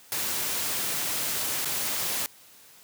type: noise with dropouts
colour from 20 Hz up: white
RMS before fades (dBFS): -29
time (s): 0.12-2.26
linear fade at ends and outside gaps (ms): 0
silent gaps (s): 1.647-1.656
effects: white hiss -53 dBFS RMS until 2.83 s + high-pass 80 Hz 12 dB/octave